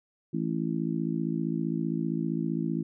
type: harmonic tone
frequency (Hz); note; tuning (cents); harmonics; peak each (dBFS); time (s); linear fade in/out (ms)
55.3; A1; +9; 3 / 4 / 5 / 6; -31 / -32 / -33 / -34; 0.33-2.83; 10
effects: none